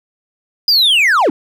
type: linear sweep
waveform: triangle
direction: down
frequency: 4978 to 240 Hz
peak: -7 dBFS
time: 0.68-1.3 s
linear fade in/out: 2 ms
effects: none